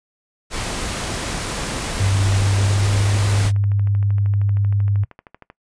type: noise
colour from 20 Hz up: pink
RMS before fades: -25 dBFS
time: 0.5-3.52 s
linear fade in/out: 50 ms
type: tone with pitch glide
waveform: sine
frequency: 98 to 100.87 Hz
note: G2 to G2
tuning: 0 to +50 cents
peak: -15 dBFS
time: 1.99-5.05 s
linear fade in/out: 20 ms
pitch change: +50 cents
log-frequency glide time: 2.33-3.05 s
type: click train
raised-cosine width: 0.5 ms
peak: -24 dBFS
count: 41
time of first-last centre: 2.4-5.501 s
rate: 12.9 Hz
effects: noise-tail reverb RT60 0.1 s tail -20 dB re dry + resampled to 22050 Hz